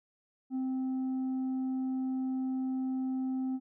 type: tone with tanh clipping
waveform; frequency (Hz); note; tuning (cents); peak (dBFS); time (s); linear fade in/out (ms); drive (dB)
sine; 260.6; C4; -7; -31; 0.5-3.6; 50; 3
effects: none